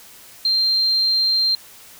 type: tone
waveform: sine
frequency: 4168 Hz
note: C8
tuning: 7 cents flat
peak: -15 dBFS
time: 0.45-1.55 s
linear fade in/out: 2 ms
effects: white hiss -44 dBFS RMS until 1.99 s